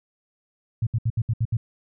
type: tone bursts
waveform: sine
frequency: 113.3 Hz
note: A#2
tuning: 49 cents flat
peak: -19 dBFS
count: 7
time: 0.82-1.57 s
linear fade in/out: 5 ms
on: 48 ms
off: 69 ms
effects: none